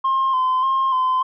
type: tone with vibrato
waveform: sine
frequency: 1046.5 Hz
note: C6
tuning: in tune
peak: -14 dBFS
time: 0.04-1.23 s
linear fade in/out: 10 ms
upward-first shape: square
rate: 1.7 Hz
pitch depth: 31 cents each way
effects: tanh soft clip ceiling -14 dBFS